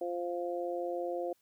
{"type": "harmonic tone", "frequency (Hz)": 174.61, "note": "F3", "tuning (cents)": 0, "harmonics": [2, 3, 4], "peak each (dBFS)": [-37, -36, -39], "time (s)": [0.01, 1.33], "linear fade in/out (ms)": 5, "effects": ["white hiss -73 dBFS RMS until 1.41 s"]}